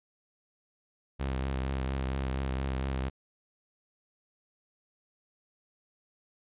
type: tone with vibrato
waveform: sawtooth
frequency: 66.3 Hz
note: C2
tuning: 23 cents sharp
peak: -26 dBFS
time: 1.19-3.1 s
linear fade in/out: 20 ms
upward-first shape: triangle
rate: 4.3 Hz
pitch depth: 45 cents each way
effects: resampled to 8000 Hz